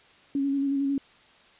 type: tone with vibrato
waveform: sine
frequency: 277.2 Hz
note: C#4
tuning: in tune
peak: -23 dBFS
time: 0.35-0.98 s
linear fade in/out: 2 ms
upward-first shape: square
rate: 11 Hz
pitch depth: 21 cents each way
effects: white hiss -56 dBFS RMS until 1.59 s + resampled to 8000 Hz